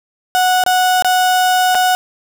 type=tone with dropouts; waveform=35% pulse; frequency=736 Hz; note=F#5; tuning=9 cents flat; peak=-9 dBFS; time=0.35-1.95 s; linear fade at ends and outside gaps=0 ms; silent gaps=0.638-0.663 / 1.023-1.046 / 1.747-1.752 s; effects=none